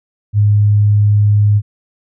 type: tone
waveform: sine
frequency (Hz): 103.83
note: G#2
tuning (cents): 0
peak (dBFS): -7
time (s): 0.33-1.62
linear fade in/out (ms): 50
effects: none